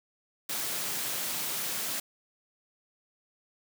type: high-pass noise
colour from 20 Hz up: white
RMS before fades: -33 dBFS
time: 0.49-2 s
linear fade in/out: 5 ms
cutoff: 110 Hz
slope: 96 dB/octave
effects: none